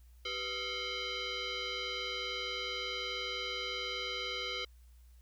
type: tone with frequency modulation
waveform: sine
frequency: 493.8 Hz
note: B4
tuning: in tune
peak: -35 dBFS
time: 0.25-4.65 s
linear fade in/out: 5 ms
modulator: 879 Hz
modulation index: 4.5
effects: added 60 Hz sine -55 dBFS peak until 5.21 s + white hiss -72 dBFS RMS until 5.21 s